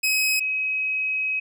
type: tone pair in turn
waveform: sawtooth / sine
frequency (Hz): 2543 / 2543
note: D#7 / D#7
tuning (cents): +37 / +37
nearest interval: unison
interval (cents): 0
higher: neither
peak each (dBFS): -16 / -22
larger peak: first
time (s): 0.03-0.4 / 0.4-1.4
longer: second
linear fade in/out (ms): 10
effects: none